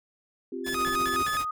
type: chord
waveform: sine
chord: C suspended fourth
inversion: none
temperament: just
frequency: 261.6 / 348.8 / 392.4 Hz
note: C4 / F4 / G4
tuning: 0 / -2 / +2 cents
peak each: -36 / -36 / -36 dBFS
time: 0.52-1.23 s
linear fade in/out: 5 ms
type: tone with vibrato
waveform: sawtooth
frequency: 1466 Hz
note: F#6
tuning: 16 cents flat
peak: -26 dBFS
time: 0.64-1.45 s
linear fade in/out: 50 ms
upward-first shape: square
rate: 4.8 Hz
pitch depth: 280 cents each way
type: noise with tremolo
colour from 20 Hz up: pink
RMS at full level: -38 dBFS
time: 0.66-1.45 s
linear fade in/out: 5 ms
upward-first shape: sine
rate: 15 Hz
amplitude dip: 70%
type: tone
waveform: sine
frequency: 1244.5 Hz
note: D#6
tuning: in tune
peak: -28 dBFS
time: 0.77-1.51 s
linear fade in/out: 5 ms
effects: none